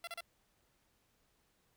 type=tone bursts; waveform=10% pulse; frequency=680 Hz; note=F5; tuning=46 cents flat; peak=-33 dBFS; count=3; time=0.04-0.207 s; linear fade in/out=2 ms; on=33 ms; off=34 ms; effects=pink hiss -75 dBFS RMS until 1.76 s